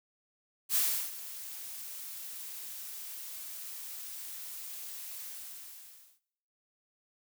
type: noise with ADSR envelope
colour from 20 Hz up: blue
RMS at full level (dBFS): -27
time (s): 0.69-6.2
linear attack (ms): 65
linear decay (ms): 350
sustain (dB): -16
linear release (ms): 940
effects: noise-tail reverb RT60 0.8 s tail -21 dB re dry